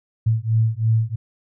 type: beating tone pair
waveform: sine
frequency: 110.5 / 113.5 Hz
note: A2 / A#2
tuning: +8 / -46 cents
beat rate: 3 Hz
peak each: -19 dBFS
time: 0.26-1.16 s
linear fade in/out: 10 ms
effects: none